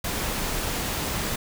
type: noise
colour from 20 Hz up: pink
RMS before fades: -28 dBFS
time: 0.04-1.36 s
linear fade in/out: 5 ms
effects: none